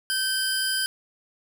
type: tone pair together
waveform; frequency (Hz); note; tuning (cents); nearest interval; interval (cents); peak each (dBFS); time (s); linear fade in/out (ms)
25% pulse; 1552 / 4927; G6 / D#8; -18 / -18; octave + minor sixth; 2000; -22; 0.1-0.86; 0
effects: none